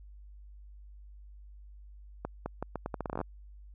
accelerating click train, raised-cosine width 1 ms, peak -20 dBFS, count 15, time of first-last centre 2.25-3.213 s, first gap 210 ms, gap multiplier 0.79, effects added 50 Hz sine -48 dBFS peak until 3.74 s

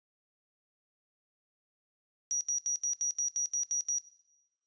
sine tone bursts, 5780 Hz, F#8, 41 cents flat, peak -28 dBFS, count 10, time 2.31-3.984 s, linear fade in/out 0 ms, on 99 ms, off 76 ms, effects noise-tail reverb RT60 1.0 s tail -19 dB re dry + resampled to 16000 Hz

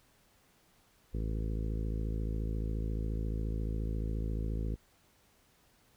harmonic tone, 54.3 Hz, A1, 22 cents flat, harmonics 1 / 2 / 3 / 4 / 5 / 6 / 7 / 8 / 9, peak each -33 / -39 / -43 / -45 / -47 / -49 / -50 / -51 / -52 dBFS, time 1.13-4.76 s, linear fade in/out 20 ms, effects pink hiss -67 dBFS RMS until 5.96 s

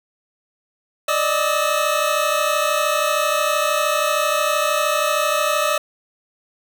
25% pulse tone cluster, 587 / 620 / 1297 Hz, D5 / D#5 / E6, -1 / -6 / -28 cents, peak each -18 dBFS, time 1.08-5.78 s, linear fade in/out 5 ms, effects none

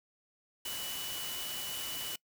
sine tone in noise, 2960 Hz, F#7, in tune, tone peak -41 dBFS, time 0.65-2.16 s, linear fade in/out 5 ms, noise white, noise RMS -40 dBFS, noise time 0.65-2.16 s, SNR -4 dB, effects noise-tail reverb RT60 0.1 s tail -24 dB re dry

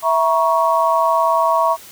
sine chord, A# diminished, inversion second, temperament equal with one note detuned, 659.3 / 950.3 / 1108.7 Hz, E5 / A#5 / C#6, 0 / +33 / 0 cents, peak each -17 dBFS, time 0.02-1.77 s, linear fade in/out 50 ms, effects white hiss -40 dBFS RMS until 1.91 s

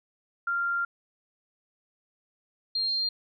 sine tone pair in turn, 1390 / 4199 Hz, F6 / C8, -9 / +5 cents, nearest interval octave + perfect fifth, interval 1914 cents, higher second, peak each -25 dBFS, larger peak neither, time 0.47-0.85 / 2.75-3.09 s, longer first, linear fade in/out 5 ms, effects none

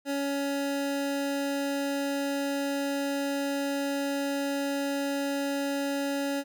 25% pulse tone, 280 Hz, C#4, 18 cents sharp, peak -24 dBFS, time 0.05-6.44 s, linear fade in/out 50 ms, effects none

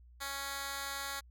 10% pulse tone with high-pass filter, 277.2 Hz, C#4, in tune, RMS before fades -40 dBFS, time 0.2-1.21 s, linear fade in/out 20 ms, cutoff 1200 Hz, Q 0.51, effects added 60 Hz sine -55 dBFS peak until 1.3 s

